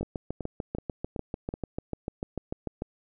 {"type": "two click trains", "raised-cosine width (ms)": 2, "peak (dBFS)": [-18, -20], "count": [20, 5], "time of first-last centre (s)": [[0.01, 2.821], [0.03, 1.539]], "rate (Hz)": [6.76, 2.65], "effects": []}